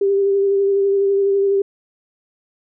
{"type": "tone with vibrato", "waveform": "sine", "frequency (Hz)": 395.8, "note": "G4", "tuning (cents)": 17, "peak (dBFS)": -13, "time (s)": [0.01, 1.62], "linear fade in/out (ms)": 5, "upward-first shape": "sine", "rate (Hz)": 12, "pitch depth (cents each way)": 20, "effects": []}